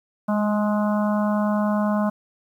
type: harmonic tone with a mistuned harmonic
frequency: 210 Hz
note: G#3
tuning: 19 cents sharp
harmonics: 1 / 3 / 4 / 5 / 6 / 7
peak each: -20 / -26 / -32 / -30 / -35 / -37 dBFS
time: 0.28-2.1 s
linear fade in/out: 10 ms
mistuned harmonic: 1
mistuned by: -16 cents
effects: 9-bit